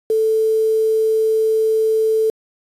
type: tone with quantisation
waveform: sine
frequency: 440 Hz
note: A4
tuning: in tune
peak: -13 dBFS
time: 0.1-2.3 s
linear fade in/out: 2 ms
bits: 6
effects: resampled to 32000 Hz